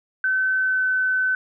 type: tone with pitch glide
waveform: sine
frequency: 1527 to 1517.3 Hz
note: G6 to F#6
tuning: -46 to +43 cents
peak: -18 dBFS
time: 0.24-1.35 s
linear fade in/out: 2 ms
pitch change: -11 cents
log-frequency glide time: 0.57-0.85 s
effects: none